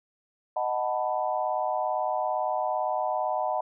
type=chord; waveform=sine; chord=B dominant seventh; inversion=first; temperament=equal; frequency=622.3 / 740 / 880 / 987.8 Hz; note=D#5 / F#5 / A5 / B5; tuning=0 / 0 / 0 / 0 cents; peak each=-30 / -29 / -32 / -33 dBFS; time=0.56-3.61 s; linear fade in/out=5 ms; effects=none